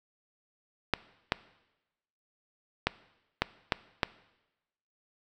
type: clicks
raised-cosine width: 0.3 ms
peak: -8 dBFS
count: 6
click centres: 0.937 / 1.321 / 2.87 / 3.42 / 3.722 / 4.032 s
effects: noise-tail reverb RT60 1.0 s tail -19 dB re dry